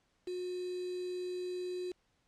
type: tone with quantisation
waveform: sine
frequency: 361.8 Hz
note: F#4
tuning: 39 cents flat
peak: -36 dBFS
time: 0.27-1.92 s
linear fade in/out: 5 ms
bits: 8
effects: pink hiss -75 dBFS RMS until 2.27 s + low-pass 7000 Hz 12 dB/octave